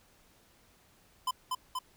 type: tone with echo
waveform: square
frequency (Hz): 1019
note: C6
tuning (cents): -46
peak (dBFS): -29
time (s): 1.27-1.31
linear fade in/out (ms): 5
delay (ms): 240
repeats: 2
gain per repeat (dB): -2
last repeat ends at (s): 1.79
effects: pink hiss -64 dBFS RMS until 1.96 s